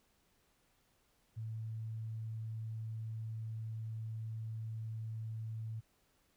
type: tone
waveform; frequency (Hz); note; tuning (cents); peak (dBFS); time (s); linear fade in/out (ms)
sine; 111.2; A2; +19; -39; 1.36-5.81; 20
effects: pink hiss -74 dBFS RMS until 6.36 s